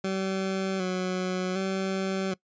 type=tone with vibrato; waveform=20% pulse; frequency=187.7 Hz; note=F#3; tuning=25 cents sharp; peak=-22 dBFS; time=0.04-2.34 s; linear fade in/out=5 ms; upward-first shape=square; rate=0.66 Hz; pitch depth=33 cents each way; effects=noise-tail reverb RT60 0.1 s tail -22 dB re dry + resampled to 16000 Hz